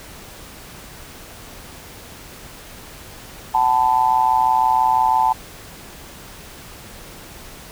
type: tone with amplitude modulation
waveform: sine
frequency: 880 Hz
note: A5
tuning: in tune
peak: -9 dBFS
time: 3.54-5.33 s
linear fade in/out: 10 ms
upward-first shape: sine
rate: 126 Hz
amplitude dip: 95%
effects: pink hiss -39 dBFS RMS until 7.71 s